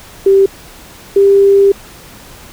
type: tone pair in turn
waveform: sine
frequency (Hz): 390.3 / 396.4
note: G4 / G4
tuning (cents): -8 / +19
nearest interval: unison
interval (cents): 27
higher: second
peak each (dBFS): -4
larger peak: neither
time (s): 0.26-0.46 / 1.16-1.72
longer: second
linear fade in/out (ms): 5
effects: pink hiss -36 dBFS RMS until 2.52 s